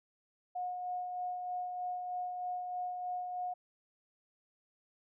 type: tone with tremolo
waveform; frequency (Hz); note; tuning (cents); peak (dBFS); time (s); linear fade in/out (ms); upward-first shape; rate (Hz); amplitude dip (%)
sine; 723; F#5; -40; -34; 0.55-3.54; 10; sine; 3.2; 35
effects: none

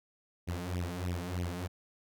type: tone with flanger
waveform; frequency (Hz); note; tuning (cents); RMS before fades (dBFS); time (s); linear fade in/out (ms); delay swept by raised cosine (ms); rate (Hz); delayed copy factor
sawtooth; 88.7; F2; +27; -36; 0.47-1.68; 20; 0.33 to 4.83; 3.2; +0.95
effects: none

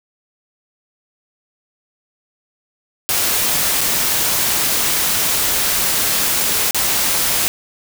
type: noise with dropouts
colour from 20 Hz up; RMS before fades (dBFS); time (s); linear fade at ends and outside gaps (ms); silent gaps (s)
white; -17; 3.09-7.48; 0; 3.808-3.813 / 6.709-6.746
effects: none

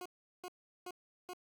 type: tone bursts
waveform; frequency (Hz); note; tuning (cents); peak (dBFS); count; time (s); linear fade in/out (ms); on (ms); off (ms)
20% pulse; 360.9; F#4; -43; -38; 4; 0.01-1.334; 2; 46; 380
effects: none

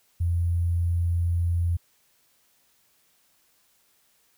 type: tone with sample-and-hold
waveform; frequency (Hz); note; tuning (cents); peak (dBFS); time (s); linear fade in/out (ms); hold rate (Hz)
sine; 85.9; F2; -28; -21; 0.2-1.77; 10; 11025
effects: white hiss -65 dBFS RMS until 4.37 s

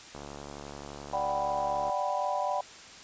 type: click train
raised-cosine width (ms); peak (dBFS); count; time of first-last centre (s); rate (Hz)
1; -28; 126; 0.15-1.896; 71.6
type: chord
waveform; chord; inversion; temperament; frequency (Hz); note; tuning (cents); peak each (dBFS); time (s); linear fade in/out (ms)
sine; G major seventh; second; equal; 587.3 / 740 / 784 / 987.8; D5 / F#5 / G5 / B5; 0 / 0 / 0 / 0; -33; 1.13-2.61; 5
effects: white hiss -48 dBFS RMS until 3.03 s + resampled to 16000 Hz

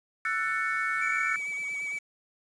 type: chord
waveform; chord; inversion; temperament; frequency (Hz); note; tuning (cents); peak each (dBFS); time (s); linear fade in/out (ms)
sine; F# minor seventh; third; just; 1332 / 1480 / 1776 / 2220; E6 / F#6 / A6 / C#7; +18 / 0 / +16 / +2; -32; 0.25-1.36; 2
type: tone with vibrato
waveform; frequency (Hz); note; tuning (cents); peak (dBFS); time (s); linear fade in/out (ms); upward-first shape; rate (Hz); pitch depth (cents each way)
triangle; 2283; D7; -50; -29; 1.01-1.99; 10; sine; 8.8; 23
effects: resampled to 22050 Hz + 8-bit

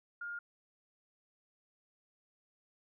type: tone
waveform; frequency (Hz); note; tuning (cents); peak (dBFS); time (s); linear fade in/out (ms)
sine; 1415; F6; +22; -39; 0.21-0.39; 5
effects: none

